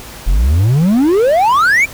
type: exponential sweep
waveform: triangle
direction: up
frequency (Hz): 39.26 to 2417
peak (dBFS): -6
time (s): 0.26-1.86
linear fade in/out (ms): 20
effects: pink hiss -32 dBFS RMS until 1.93 s